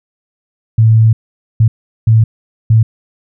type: tone bursts at uneven times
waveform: sine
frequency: 111.5 Hz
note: A2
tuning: 23 cents sharp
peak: -4 dBFS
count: 4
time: 0.78-1.13 / 1.6-1.68 / 2.07-2.24 / 2.7-2.83 s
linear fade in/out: 5 ms
effects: none